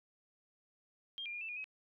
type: tone with pitch steps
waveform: sine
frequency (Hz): 3209 / 2395 / 2426 / 2648 / 2440 / 2545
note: G7 / D7 / D#7 / E7 / D#7 / D#7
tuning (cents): +40 / +33 / -44 / +7 / -34 / +39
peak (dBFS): -40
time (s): 1.18-1.642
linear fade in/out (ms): 0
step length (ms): 77
effects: none